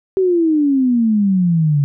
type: exponential sweep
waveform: sine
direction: down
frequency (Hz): 386.6 to 139.5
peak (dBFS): -11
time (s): 0.17-1.84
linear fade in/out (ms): 0
effects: none